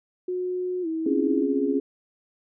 sine tone with pitch glide, 363.6 to 322.1 Hz, F#4 to E4, -30 to -40 cents, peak -25 dBFS, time 0.28-1.43 s, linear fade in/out 5 ms, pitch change -210 cents, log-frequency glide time 0.82-0.87 s
sine chord, Db major seventh, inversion third, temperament equal, 261.6 / 277.2 / 349.2 / 415.3 Hz, C4 / Db4 / F4 / Ab4, 0 / 0 / 0 / 0 cents, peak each -29 / -24 / -30 / -26 dBFS, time 1.06-1.8 s, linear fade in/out 5 ms
effects none

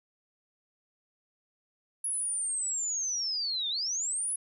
sine linear two-way sweep, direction down then up, 10548 to 3520 to 10548 Hz, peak -29 dBFS, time 2.04-4.36 s, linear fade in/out 5 ms, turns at 3.69 s, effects none

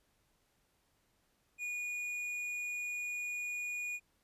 triangle tone with tanh clipping, 2450 Hz, D#7, 27 cents flat, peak -38 dBFS, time 1.58-4 s, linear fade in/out 50 ms, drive 12 dB, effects pink hiss -75 dBFS RMS until 4.23 s + resampled to 32000 Hz

